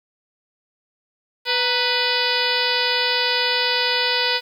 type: harmonic tone with a mistuned harmonic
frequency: 495.1 Hz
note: B4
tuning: 4 cents sharp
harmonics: 1 / 2 / 3 / 4 / 5 / 6 / 7 / 8 / 9 / 10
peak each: -27 / -27 / -27 / -27 / -27 / -27 / -27 / -27 / -27 / -27 dBFS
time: 1.45-4.41 s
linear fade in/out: 50 ms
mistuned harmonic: 2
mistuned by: -81 cents
effects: 8-bit